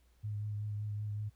sine tone with vibrato, 104.8 Hz, G#2, 16 cents sharp, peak -35 dBFS, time 0.23-1.3 s, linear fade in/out 20 ms, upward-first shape triangle, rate 5.3 Hz, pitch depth 25 cents each way, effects added 60 Hz sine -65 dBFS peak until 1.35 s + pink hiss -74 dBFS RMS until 1.35 s

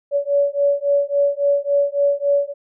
sine beating tone pair, 566 / 569.6 Hz, C#5 / C#5, +36 / +47 cents, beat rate 3.6 Hz, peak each -18 dBFS, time 0.11-2.54 s, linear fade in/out 50 ms, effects none

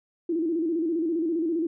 sine tone with vibrato, 329.2 Hz, E4, 2 cents flat, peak -23 dBFS, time 0.29-1.67 s, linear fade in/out 5 ms, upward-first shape square, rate 15 Hz, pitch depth 76 cents each way, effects none

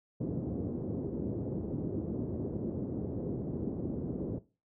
white low-pass noise, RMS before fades -35 dBFS, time 0.2-4.39 s, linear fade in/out 10 ms, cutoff 380 Hz, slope 24 dB/octave, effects noise-tail reverb RT60 0.3 s tail -17 dB re dry + high-pass 80 Hz 12 dB/octave

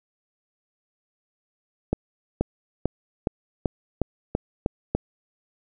accelerating click train, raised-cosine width 2 ms, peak -8 dBFS, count 9, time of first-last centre 1.93-4.95 s, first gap 480 ms, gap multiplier 0.93, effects none

